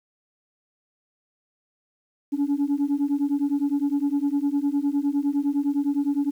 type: beating tone pair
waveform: sine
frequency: 279.7 / 289.5 Hz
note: C#4 / D4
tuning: +16 / -25 cents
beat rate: 9.8 Hz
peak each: -22 dBFS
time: 2.32-6.31 s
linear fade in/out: 20 ms
effects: tanh soft clip ceiling -17 dBFS + 9-bit